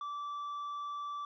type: tone with tanh clipping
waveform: sine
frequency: 1162 Hz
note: D6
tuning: 19 cents flat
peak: -38 dBFS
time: 0.01-1.25 s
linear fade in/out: 2 ms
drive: 4 dB
effects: none